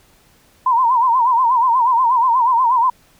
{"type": "tone with vibrato", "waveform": "sine", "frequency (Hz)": 977, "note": "B5", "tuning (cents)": -19, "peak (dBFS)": -11, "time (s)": [0.66, 2.9], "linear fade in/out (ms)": 5, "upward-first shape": "sine", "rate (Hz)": 8.3, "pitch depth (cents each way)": 120, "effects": ["pink hiss -53 dBFS RMS until 3.19 s"]}